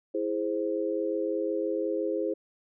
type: chord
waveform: sine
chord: E augmented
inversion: none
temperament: equal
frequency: 329.6 / 415.3 / 523.3 Hz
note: E4 / G#4 / B#4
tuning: 0 / 0 / 0 cents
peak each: -31 dBFS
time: 0.14-2.34 s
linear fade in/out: 10 ms
effects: none